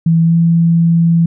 sine tone with pitch glide, 164.81 to 167.4 Hz, E3 to E3, 0 to +27 cents, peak -7 dBFS, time 0.06-1.26 s, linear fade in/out 5 ms, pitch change +27 cents, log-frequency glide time 0.23-0.35 s, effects none

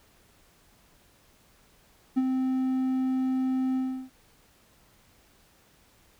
triangle tone with ADSR envelope, 260 Hz, C4, 11 cents flat, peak -17 dBFS, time 2.16-4.1 s, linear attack 18 ms, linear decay 36 ms, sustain -5 dB, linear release 340 ms, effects pink hiss -61 dBFS RMS until 6.19 s

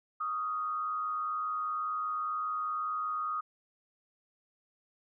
sine tone with frequency modulation, 1244 Hz, D#6, 1 cent flat, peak -31 dBFS, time 0.2-3.41 s, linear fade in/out 10 ms, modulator 105 Hz, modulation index 0.54, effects none

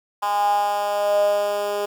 10% pulse tone with high-pass filter sweep, 204.8 Hz, G#3, 24 cents flat, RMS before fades -21 dBFS, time 0.22-1.86 s, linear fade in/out 10 ms, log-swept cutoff 910 to 470 Hz, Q 8.8, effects 8-bit

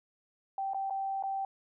sine tone with dropouts, 779 Hz, G5, 11 cents flat, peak -31 dBFS, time 0.58-1.45 s, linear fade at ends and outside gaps 2 ms, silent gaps 0.735-0.745 / 0.899-0.906 / 1.226-1.236 s, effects none

